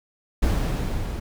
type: noise with level ramp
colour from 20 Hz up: brown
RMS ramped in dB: -20 to -30 dBFS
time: 0.42-1.2 s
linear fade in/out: 10 ms
effects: none